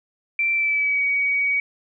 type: tone with pitch glide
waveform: sine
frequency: 2347 to 2258 Hz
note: D7 to C#7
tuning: -2 to +31 cents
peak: -18 dBFS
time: 0.39-1.6 s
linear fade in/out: 2 ms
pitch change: -67 cents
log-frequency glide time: 0.52-1.02 s
effects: none